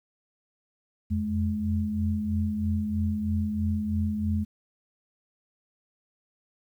sine tone cluster, 85.2 / 88.3 / 211.9 Hz, F2 / F2 / G#3, -42 / +20 / +35 cents, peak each -30 / -31 / -27 dBFS, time 1.1-4.45 s, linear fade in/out 20 ms, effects 10-bit

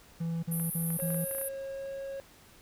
triangle tone bursts, 166.1 Hz, E3, 13 cents sharp, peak -28 dBFS, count 4, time 0.2-1.249 s, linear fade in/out 10 ms, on 230 ms, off 43 ms
pink band-pass noise, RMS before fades -37 dBFS, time 0.51-1.49 s, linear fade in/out 10 ms, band 10000 to 13000 Hz, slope 96 dB/octave
clicks, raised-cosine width 0.5 ms, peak -31 dBFS, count 9, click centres 0.598 / 0.904 / 1 / 1.104 / 1.145 / 1.312 / 1.349 / 1.384 / 1.414 s
triangle tone with pitch glide, 543 to 546.1 Hz, C#5 to C#5, -36 to -26 cents, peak -34 dBFS, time 0.99-2.2 s, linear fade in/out 0 ms, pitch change +10 cents, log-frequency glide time 1.69-1.87 s
effects pink hiss -57 dBFS RMS until 2.61 s

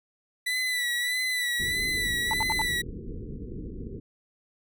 30% pulse tone with vibrato, 1975.5 Hz, B6, in tune, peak -23 dBFS, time 0.46-2.82 s, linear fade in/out 10 ms, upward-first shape sine, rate 1.6 Hz, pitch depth 45 cents each way
pink low-pass noise, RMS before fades -37 dBFS, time 1.59-4 s, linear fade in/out 10 ms, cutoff 470 Hz, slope 96 dB/octave
sine tone bursts, 885 Hz, A5, 10 cents sharp, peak -25 dBFS, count 4, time 2.31-2.616 s, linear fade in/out 0 ms, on 24 ms, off 70 ms
effects none

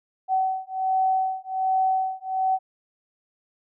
sine beating tone pair, 757 / 758.3 Hz, F#5 / F#5, +39 / +42 cents, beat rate 1.3 Hz, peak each -24 dBFS, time 0.28-2.59 s, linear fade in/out 50 ms, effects none

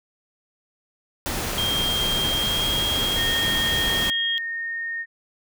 pink noise, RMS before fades -27 dBFS, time 1.26-4.1 s, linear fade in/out 0 ms
sine tone with pitch glide, 3210 to 3247 Hz, G7 to G#7, +40 to -40 cents, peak -22 dBFS, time 1.58-4.38 s, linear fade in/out 0 ms, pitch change +20 cents, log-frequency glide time 2.3-2.69 s
sine tone, 1841 Hz, A#6, 22 cents flat, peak -26 dBFS, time 3.15-5.06 s, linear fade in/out 50 ms
effects none

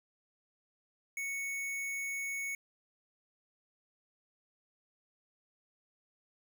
square tone, 2217 Hz, C#7, in tune, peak -36 dBFS, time 1.17-2.55 s, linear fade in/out 2 ms, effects none

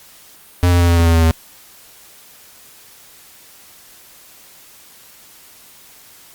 square tone with pitch steps, 88.5 / 87.43 / 86.38 / 85.34 / 84.31 / 83.29 / 82.29 / 81.3 Hz, F2 / F2 / F2 / F2 / E2 / E2 / E2 / E2, +23 / +2 / -18 / -39 / +40 / +18 / -2 / -23 cents, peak -10 dBFS, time 0.63-1.31 s, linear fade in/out 0 ms, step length 85 ms, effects white hiss -44 dBFS RMS until 6.34 s + Opus 48 kbps

